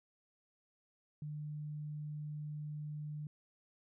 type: tone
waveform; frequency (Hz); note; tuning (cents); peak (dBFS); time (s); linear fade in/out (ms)
sine; 150; D3; +37; -40; 1.22-3.27; 2
effects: none